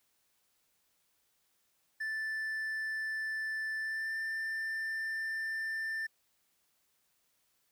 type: tone with pitch glide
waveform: triangle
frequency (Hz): 1760 to 1783.5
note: A6 to A6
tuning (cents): 0 to +23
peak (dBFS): -32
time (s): 2-6.07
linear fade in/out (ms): 10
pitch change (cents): +23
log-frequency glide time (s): 3.78-4.17
effects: white hiss -75 dBFS RMS until 7.71 s